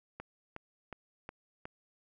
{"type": "click train", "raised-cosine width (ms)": 0.5, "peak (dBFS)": -27, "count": 5, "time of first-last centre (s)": [0.2, 1.655], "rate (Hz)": 2.75, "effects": []}